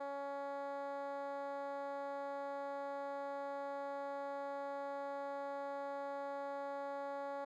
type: tone with band-pass filter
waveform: 10% pulse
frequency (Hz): 280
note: C#4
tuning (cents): +18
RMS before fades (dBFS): -43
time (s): 0-7.45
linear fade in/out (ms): 10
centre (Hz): 650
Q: 2.2
effects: none